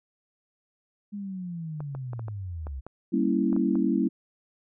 sine linear sweep, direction down, 207.7 to 62.7 Hz, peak -32 dBFS, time 1.12-2.81 s, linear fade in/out 20 ms
clicks, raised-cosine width 1 ms, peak -26 dBFS, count 10, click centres 1.805 / 1.95 / 2.133 / 2.194 / 2.283 / 2.669 / 2.866 / 3.529 / 3.564 / 3.755 s
sine chord, G diminished seventh, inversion none, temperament equal, 196 / 233.1 / 277.2 / 329.6 Hz, G3 / Bb3 / Db4 / Fb4, 0 / 0 / 0 / 0 cents, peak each -27 dBFS, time 3.12-4.09 s, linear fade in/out 20 ms
effects none

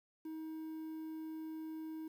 triangle tone with quantisation, 316.9 Hz, D#4, 32 cents sharp, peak -40 dBFS, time 0.25-2.08 s, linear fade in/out 5 ms, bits 11, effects none

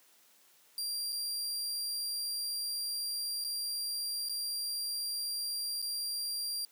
sawtooth tone with dropouts, 4752 Hz, D8, 20 cents sharp, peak -31 dBFS, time 0.78-6.65 s, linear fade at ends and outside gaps 1 ms, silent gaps 1.123-1.127 / 3.441-3.447 / 4.287-4.295 / 5.818-5.825 s, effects white hiss -64 dBFS RMS until 6.71 s + high-pass 200 Hz 12 dB/octave

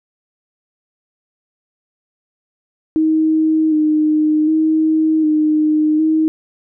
sine tone with vibrato, 311.1 Hz, D#4, in tune, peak -11 dBFS, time 2.96-6.28 s, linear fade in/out 0 ms, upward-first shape square, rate 0.66 Hz, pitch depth 23 cents each way, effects none

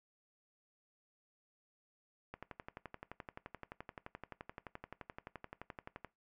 click train, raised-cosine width 0.5 ms, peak -30 dBFS, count 44, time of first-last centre 2.34-6.047 s, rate 11.6 Hz, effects noise-tail reverb RT60 0.2 s tail -19 dB re dry

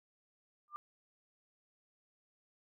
sine tone with exponential growth, 1195 Hz, D6, 30 cents sharp, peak -36 dBFS, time 0.68-0.76 s, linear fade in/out 0 ms, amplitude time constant 17 ms, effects none

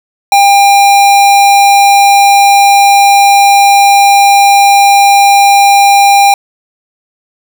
square tone, 800 Hz, G5, 35 cents sharp, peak -3 dBFS, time 0.32-6.34 s, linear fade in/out 2 ms, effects none

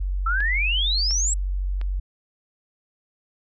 sine tone, 46.77 Hz, F#1, 19 cents sharp, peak -22 dBFS, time 0-2 s, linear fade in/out 10 ms
sine exponential sweep, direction up, 1300 to 7902 Hz, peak -21 dBFS, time 0.26-1.34 s, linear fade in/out 5 ms
clicks, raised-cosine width 0.3 ms, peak -23 dBFS, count 3, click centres 0.405 / 1.109 / 1.814 s
effects none

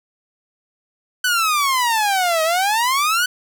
sawtooth exponential two-way sweep, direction down then up, 1514 to 627 to 1514 Hz, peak -12 dBFS, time 1.24-3.26 s, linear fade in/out 5 ms, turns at 2.43 s, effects 9-bit

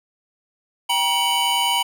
square tone cluster, 781 / 950 / 2253 / 3000 Hz, G5 / A#5 / C#7 / F#7, -7 / +33 / +28 / +23 cents, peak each -28 / -22 / -29 / -22 dBFS, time 0.89-1.83 s, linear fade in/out 10 ms, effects none

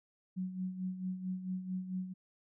sine tone with tremolo, 185.2 Hz, F#3, 2 cents sharp, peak -33 dBFS, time 0.36-2.14 s, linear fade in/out 20 ms, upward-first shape sine, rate 4.5 Hz, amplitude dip 65%, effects none

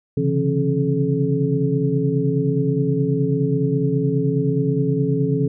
sine tone cluster, 134.1 / 143.6 / 168.6 / 271.7 / 428.4 Hz, C3 / D3 / E3 / C#4 / A4, +43 / -39 / +39 / -35 / -46 cents, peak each -23 dBFS, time 0.17-5.48 s, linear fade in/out 5 ms, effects none

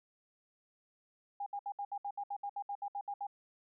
sine tone bursts, 809 Hz, G#5, 46 cents flat, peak -36 dBFS, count 15, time 1.4-3.269 s, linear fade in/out 5 ms, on 63 ms, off 66 ms, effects none

